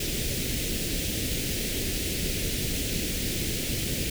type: band-stop noise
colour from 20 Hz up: pink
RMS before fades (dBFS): -29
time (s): 0-4.1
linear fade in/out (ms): 5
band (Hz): 480 to 2200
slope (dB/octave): 24
effects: none